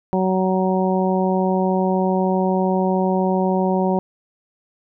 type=harmonic tone; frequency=187.2 Hz; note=F#3; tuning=20 cents sharp; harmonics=1 / 2 / 3 / 4 / 5; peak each=-19 / -22 / -24 / -25 / -26 dBFS; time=0.13-3.99 s; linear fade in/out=0 ms; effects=none